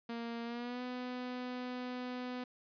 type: tone with pitch glide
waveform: sawtooth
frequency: 233.1 to 249.8 Hz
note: A#3 to B3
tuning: 0 to +20 cents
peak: -35 dBFS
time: 0.09-2.44 s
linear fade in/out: 5 ms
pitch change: +120 cents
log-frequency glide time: 0.44-0.82 s
effects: resampled to 11025 Hz